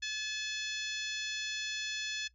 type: harmonic tone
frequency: 860 Hz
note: A5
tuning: 40 cents flat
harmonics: 2 / 3 / 4 / 5 / 6 / 7 / 8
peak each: -39 / -42 / -40 / -45 / -45 / -46 / -50 dBFS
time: 0.02-2.28 s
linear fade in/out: 10 ms
effects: noise-tail reverb RT60 0.1 s tail -18 dB re dry + added 60 Hz sine -65 dBFS peak until 2.34 s